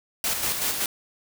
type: noise with tremolo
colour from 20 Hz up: white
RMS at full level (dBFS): -25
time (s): 0.24-0.86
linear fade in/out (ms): 2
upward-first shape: square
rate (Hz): 5.3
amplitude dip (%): 40
effects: none